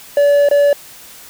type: tone with dropouts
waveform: triangle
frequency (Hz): 574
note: D5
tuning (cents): -40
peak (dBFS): -6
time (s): 0.17-0.73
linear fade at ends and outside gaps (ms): 2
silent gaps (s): 0.488-0.512
effects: white hiss -38 dBFS RMS until 1.29 s